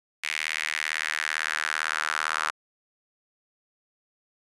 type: tone with high-pass filter sweep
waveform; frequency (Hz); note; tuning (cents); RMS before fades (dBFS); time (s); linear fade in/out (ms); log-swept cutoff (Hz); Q
sawtooth; 77.8; D#2; 0; -29; 0.23-2.51; 10; 2200 to 1300; 3.3
effects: resampled to 24000 Hz